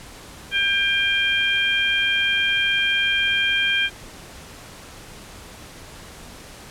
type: harmonic tone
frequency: 797 Hz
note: G5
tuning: 28 cents sharp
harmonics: 2 / 3 / 4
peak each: -22 / -22 / -22 dBFS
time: 0.51-3.9 s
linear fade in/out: 50 ms
effects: pink hiss -41 dBFS RMS until 6.7 s + low-pass 11000 Hz 12 dB/octave